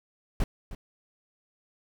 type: noise with echo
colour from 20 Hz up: brown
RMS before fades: -24 dBFS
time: 0.4-0.44 s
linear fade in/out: 2 ms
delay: 310 ms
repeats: 1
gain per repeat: -14 dB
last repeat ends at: 0.75 s
effects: none